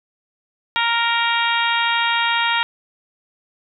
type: harmonic tone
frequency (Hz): 466.2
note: A#4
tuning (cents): 0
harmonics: 2 / 3 / 4 / 5 / 6 / 7 / 8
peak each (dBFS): -21 / -23 / -24 / -25 / -26 / -26 / -27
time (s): 0.76-2.63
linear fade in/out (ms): 0
effects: none